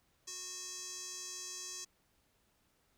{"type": "tone with band-pass filter", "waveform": "square", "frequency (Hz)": 366.5, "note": "F#4", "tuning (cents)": -16, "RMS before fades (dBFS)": -45, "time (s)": [0.27, 1.85], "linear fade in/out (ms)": 10, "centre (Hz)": 6400, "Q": 4.4, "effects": ["pink hiss -74 dBFS RMS until 2.97 s"]}